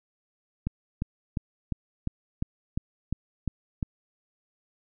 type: click train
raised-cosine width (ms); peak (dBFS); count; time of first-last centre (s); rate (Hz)
5; -15; 10; 0.67-3.828; 2.85
effects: none